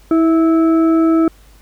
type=tone with frequency modulation; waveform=sine; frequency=325.1 Hz; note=E4; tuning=24 cents flat; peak=-9 dBFS; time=0.11-1.28 s; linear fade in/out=2 ms; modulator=982 Hz; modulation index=0.42; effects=added 50 Hz sine -43 dBFS peak until 1.61 s + pink hiss -50 dBFS RMS until 1.61 s